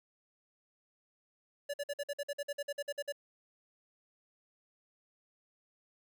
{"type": "tone bursts", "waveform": "square", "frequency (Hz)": 574, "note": "D5", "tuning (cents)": -40, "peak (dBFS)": -35, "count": 15, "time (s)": [1.69, 3.124], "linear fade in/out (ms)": 10, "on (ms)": 48, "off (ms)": 51, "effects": []}